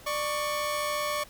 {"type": "tone pair together", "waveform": "sawtooth", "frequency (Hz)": [593.2, 1112], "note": ["D5", "C#6"], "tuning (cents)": [17, 5], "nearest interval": "major seventh", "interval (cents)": 1088, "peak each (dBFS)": -27, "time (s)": [0.06, 1.24], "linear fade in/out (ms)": 10, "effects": ["pink hiss -51 dBFS RMS until 1.29 s"]}